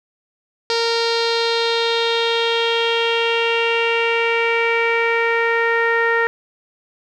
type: tone with low-pass filter sweep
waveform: sawtooth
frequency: 462.2 Hz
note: A#4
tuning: 15 cents flat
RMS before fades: -18 dBFS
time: 0.7-6.27 s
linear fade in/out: 0 ms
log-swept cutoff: 4700 to 1800 Hz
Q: 4.5
effects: none